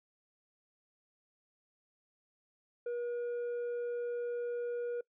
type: tone with tanh clipping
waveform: sine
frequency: 480 Hz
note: B4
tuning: 49 cents flat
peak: -35 dBFS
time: 2.86-5.01 s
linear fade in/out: 5 ms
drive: 4 dB
effects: noise-tail reverb RT60 0.1 s tail -24 dB re dry